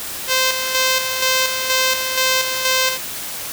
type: tone with tremolo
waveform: 5% pulse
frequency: 519 Hz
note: C5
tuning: 14 cents flat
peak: -3 dBFS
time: 0.27-2.99 s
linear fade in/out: 50 ms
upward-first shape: square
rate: 2.1 Hz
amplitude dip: 50%
effects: white hiss -28 dBFS RMS until 3.52 s